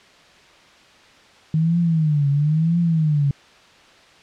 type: tone with vibrato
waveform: sine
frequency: 155.56 Hz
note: D#3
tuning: in tune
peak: -15 dBFS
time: 1.54-3.31 s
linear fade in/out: 2 ms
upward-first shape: triangle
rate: 1 Hz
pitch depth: 190 cents each way
effects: white hiss -49 dBFS RMS until 4.22 s + low-pass 4000 Hz 12 dB/octave